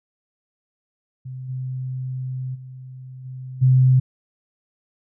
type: tone with level steps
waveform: sine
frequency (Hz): 129.2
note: C3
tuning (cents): -21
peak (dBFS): -30 / -25 / -35 / -31 / -11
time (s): 1.25-4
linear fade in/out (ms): 10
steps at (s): 1.48 / 2.54 / 3.24 / 3.61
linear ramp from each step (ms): 20
effects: none